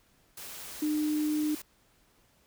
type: tone in noise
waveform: sine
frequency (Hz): 303.2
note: D#4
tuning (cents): -45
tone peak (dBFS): -26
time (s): 0.82-1.55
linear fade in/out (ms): 5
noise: white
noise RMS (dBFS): -43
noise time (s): 0.37-1.62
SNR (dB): +14
effects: pink hiss -66 dBFS RMS until 2.46 s